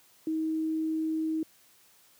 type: tone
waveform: sine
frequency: 317.3 Hz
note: D#4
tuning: 34 cents sharp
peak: -27 dBFS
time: 0.27-1.43 s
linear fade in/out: 2 ms
effects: white hiss -61 dBFS RMS until 2.19 s + high-pass 80 Hz 12 dB/octave